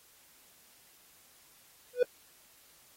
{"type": "tone with exponential growth", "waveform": "triangle", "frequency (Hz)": 493.3, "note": "B4", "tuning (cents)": -2, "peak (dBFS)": -16, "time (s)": [1.93, 2.03], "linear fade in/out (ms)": 5, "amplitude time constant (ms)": 21, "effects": ["white hiss -61 dBFS RMS until 2.96 s", "AAC 48 kbps"]}